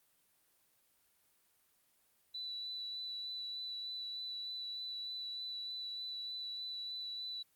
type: tone with vibrato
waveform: sine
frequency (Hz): 3966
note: B7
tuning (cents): +7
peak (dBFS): -40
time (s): 2.34-7.43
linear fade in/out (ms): 10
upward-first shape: sine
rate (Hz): 3.3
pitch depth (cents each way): 12
effects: white hiss -73 dBFS RMS until 7.55 s + Opus 32 kbps